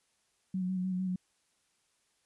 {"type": "tone with vibrato", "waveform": "sine", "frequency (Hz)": 185, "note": "F#3", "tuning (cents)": 0, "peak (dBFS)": -30, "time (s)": [0.54, 1.16], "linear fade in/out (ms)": 5, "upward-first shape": "square", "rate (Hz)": 6.6, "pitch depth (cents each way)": 24, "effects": ["white hiss -74 dBFS RMS until 2.25 s", "resampled to 24000 Hz"]}